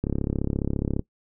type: click train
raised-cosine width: 3 ms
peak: -12 dBFS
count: 34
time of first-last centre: 0.04-0.994 s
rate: 34.6 Hz
effects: noise-tail reverb RT60 0.1 s tail -19 dB re dry